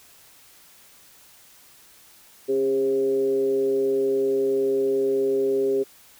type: tone with frequency modulation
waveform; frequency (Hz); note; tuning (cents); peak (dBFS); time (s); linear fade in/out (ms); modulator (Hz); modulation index
sine; 403; G4; +48; -19; 2.48-5.84; 20; 131; 0.52
effects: white hiss -52 dBFS RMS until 6.19 s